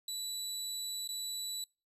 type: tone with dropouts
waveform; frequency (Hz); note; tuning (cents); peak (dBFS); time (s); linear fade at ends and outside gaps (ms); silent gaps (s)
25% pulse; 3951; B7; 0; -33; 0.08-1.64; 2; 1.076-1.089
effects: noise-tail reverb RT60 0.3 s tail -26 dB re dry + resampled to 32000 Hz